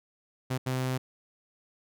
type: tone bursts at uneven times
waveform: sawtooth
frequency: 129.1 Hz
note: C3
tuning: 23 cents flat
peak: -24 dBFS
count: 2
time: 0.5-0.58 / 0.66-0.98 s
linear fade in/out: 10 ms
effects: none